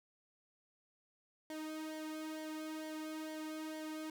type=tone with flanger; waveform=sawtooth; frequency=312.1 Hz; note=D#4; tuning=5 cents sharp; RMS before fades=-44 dBFS; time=1.5-4.1 s; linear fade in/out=2 ms; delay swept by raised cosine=0.75 to 2.15 ms; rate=2.2 Hz; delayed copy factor=-0.7; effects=none